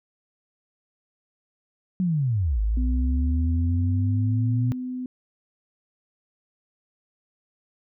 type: linear two-way sweep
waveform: sine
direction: down then up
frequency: 190 to 51 to 121.5 Hz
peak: -20 dBFS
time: 2-4.72 s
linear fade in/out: 0 ms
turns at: 2.6 s
type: tone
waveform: sine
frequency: 252.9 Hz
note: B3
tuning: 41 cents sharp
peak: -28 dBFS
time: 2.77-5.06 s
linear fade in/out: 2 ms
effects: none